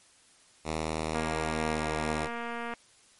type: tone with pitch glide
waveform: 5% pulse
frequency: 79.1 to 77.38 Hz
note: D#2 to D#2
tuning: +29 to -9 cents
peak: -19 dBFS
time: 0.64-2.29 s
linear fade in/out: 50 ms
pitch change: -38 cents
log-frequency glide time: 1.52-1.86 s
type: click train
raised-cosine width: 0.5 ms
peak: -22 dBFS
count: 374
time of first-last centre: 1.15-2.737 s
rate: 235 Hz
effects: white hiss -60 dBFS RMS until 3.19 s + MP3 48 kbps